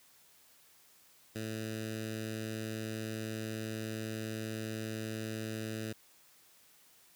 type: tone with notch filter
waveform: 10% pulse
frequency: 110 Hz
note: A2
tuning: in tune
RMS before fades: -39 dBFS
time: 1.35-5.93 s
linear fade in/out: 10 ms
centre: 860 Hz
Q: 0.81
effects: white hiss -63 dBFS RMS until 7.15 s + high-pass 60 Hz 12 dB/octave